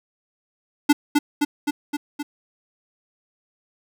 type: tone with echo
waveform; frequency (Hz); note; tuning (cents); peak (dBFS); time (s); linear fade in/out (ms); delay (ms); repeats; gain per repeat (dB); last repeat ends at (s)
square; 292.5; D4; -7; -11; 0.89-0.93; 10; 260; 5; -3; 2.23
effects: none